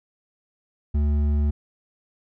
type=tone with hard clipping; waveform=triangle; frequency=73.42 Hz; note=D2; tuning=in tune; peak=-20 dBFS; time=0.94-1.51 s; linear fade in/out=10 ms; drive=11 dB; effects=none